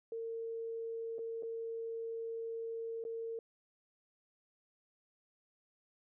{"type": "tone with dropouts", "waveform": "sine", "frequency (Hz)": 455.9, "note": "A#4", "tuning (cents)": -39, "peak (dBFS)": -38, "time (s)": [0.12, 3.39], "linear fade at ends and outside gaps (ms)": 2, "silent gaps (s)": [[1.184, 1.19], [1.425, 1.432], [3.04, 3.05]], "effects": []}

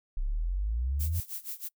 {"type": "exponential sweep", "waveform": "sine", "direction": "up", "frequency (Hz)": [31.65, 90], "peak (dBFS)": -27, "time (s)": [0.17, 1.2], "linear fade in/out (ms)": 0}
{"type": "noise with tremolo", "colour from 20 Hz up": "violet", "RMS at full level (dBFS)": -36, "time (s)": [0.99, 1.69], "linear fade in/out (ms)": 20, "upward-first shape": "sine", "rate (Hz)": 6.3, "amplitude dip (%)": 90}
{"effects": ["noise-tail reverb RT60 0.1 s tail -26 dB re dry"]}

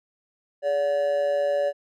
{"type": "tone with amplitude modulation", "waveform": "triangle", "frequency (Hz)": 573, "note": "D5", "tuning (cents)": -43, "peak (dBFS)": -16, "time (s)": [0.62, 1.73], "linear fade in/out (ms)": 50, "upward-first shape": "sine", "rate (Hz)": 154, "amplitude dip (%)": 60, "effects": []}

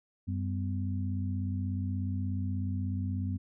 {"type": "tone cluster", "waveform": "sine", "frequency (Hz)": [94.2, 194.9, 251.5], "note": ["F#2", "G3", "B3"], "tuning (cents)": [32, -10, 32], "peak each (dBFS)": [-31, -38, -38], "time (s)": [0.27, 3.38], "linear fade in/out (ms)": 20, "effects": []}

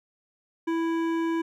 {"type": "tone with hard clipping", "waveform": "sine", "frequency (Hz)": 330, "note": "E4", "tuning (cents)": 2, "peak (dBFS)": -26, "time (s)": [0.67, 1.42], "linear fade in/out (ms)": 10, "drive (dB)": 13, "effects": []}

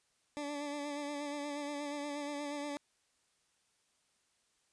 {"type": "tone with vibrato", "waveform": "20% pulse", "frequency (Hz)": 290, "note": "D4", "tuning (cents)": -22, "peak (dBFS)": -33, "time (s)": [0.37, 2.77], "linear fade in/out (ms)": 0, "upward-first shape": "sine", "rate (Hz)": 8.4, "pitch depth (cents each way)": 33, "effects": ["white hiss -75 dBFS RMS until 4.72 s", "resampled to 22050 Hz"]}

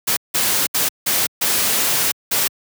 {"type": "noise bursts at uneven times", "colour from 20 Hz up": "white", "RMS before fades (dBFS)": -18, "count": 6, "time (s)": [[0.07, 0.17], [0.34, 0.67], [0.74, 0.89], [1.06, 1.27], [1.41, 2.12], [2.31, 2.48]], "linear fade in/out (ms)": 10, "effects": ["high-pass 100 Hz 12 dB/octave"]}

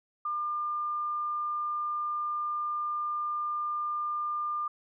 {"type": "tone", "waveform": "sine", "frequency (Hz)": 1200, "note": "D6", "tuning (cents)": 37, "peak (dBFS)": -29, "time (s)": [0.25, 4.68], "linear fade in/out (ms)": 5, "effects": []}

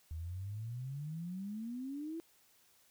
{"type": "exponential sweep", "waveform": "sine", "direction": "up", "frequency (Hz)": [77.3, 336.4], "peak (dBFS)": -39, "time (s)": [0.11, 2.2], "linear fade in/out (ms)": 0, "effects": ["white hiss -68 dBFS RMS until 2.9 s"]}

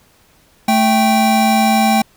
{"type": "tone pair together", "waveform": "square", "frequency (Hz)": [220, 784], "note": ["A3", "G5"], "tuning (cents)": [0, 0], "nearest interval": "octave + minor seventh", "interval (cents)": 2200, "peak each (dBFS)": -14, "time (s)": [0.68, 2.02], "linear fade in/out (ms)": 5, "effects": ["pink hiss -52 dBFS RMS until 2.16 s"]}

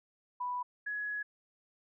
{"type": "tone pair in turn", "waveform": "sine", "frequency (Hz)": [987.8, 1681.5], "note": ["B5", "G#6"], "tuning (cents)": [0, 21], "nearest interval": "major sixth", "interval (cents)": 921, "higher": "second", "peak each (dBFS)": [-33, -34], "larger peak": "first", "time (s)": [[0.4, 0.63], [0.86, 1.23]], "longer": "second", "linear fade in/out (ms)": 10, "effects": []}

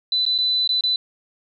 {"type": "tone with dropouts", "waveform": "sine", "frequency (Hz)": 4000, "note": "B7", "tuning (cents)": 21, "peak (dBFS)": -17, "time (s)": [0.12, 0.96], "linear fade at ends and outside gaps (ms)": 2, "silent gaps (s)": [[0.253, 0.263], [0.38, 0.386], [0.676, 0.691], [0.809, 0.837]], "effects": []}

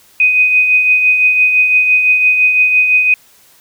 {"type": "tone with tremolo", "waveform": "sine", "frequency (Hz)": 2500, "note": "D#7", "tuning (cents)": 8, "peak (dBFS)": -5, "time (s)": [0.2, 3.14], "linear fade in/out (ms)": 2, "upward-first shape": "triangle", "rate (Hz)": 5.9, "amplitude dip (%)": 50, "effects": ["white hiss -47 dBFS RMS until 3.6 s"]}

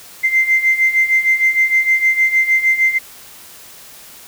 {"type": "beating tone pair", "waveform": "sine", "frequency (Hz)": [2079, 2085.5], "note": ["C7", "C7"], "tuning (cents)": [-12, -6], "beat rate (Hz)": 6.5, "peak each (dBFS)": [-16, -12], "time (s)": [0.23, 2.99], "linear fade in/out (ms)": 20, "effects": ["tanh soft clip ceiling -4 dBFS", "white hiss -39 dBFS RMS until 4.27 s"]}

